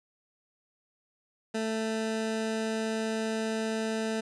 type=tone; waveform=20% pulse; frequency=221.2 Hz; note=A3; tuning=9 cents sharp; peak=-24 dBFS; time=1.54-4.21 s; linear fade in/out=10 ms; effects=resampled to 22050 Hz